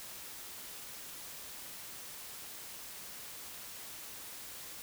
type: silence
effects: white hiss -47 dBFS RMS until 4.82 s